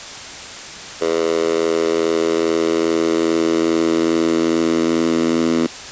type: tone with high-pass filter sweep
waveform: 10% pulse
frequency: 82.41 Hz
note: E2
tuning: in tune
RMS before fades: -17 dBFS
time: 1.01-5.67 s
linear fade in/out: 10 ms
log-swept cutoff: 440 to 270 Hz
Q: 3.4
effects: white hiss -32 dBFS RMS until 5.91 s + resampled to 16000 Hz